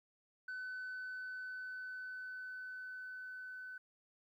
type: tone with level ramp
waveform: sine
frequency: 1509 Hz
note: F#6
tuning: 34 cents sharp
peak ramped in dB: -39 to -45 dBFS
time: 0.48-3.78 s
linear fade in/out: 5 ms
effects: tanh soft clip ceiling -40 dBFS + 13-bit